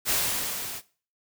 white noise with level ramp, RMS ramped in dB -23 to -37 dBFS, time 0.05-0.82 s, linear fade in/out 50 ms, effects noise-tail reverb RT60 0.4 s tail -19 dB re dry

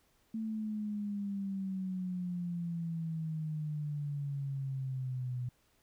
sine exponential sweep, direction down, 223.1 to 123 Hz, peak -34 dBFS, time 0.34-5.49 s, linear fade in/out 5 ms, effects pink hiss -71 dBFS RMS until 5.82 s

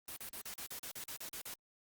white noise bursts, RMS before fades -45 dBFS, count 12, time 0.08-1.54 s, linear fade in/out 2 ms, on 85 ms, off 40 ms, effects Opus 32 kbps

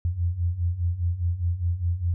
sine beating tone pair, 83.9 / 88.8 Hz, E2 / F2, +31 / +29 cents, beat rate 4.9 Hz, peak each -28 / -24 dBFS, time 0.05-2.14 s, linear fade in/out 0 ms, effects none

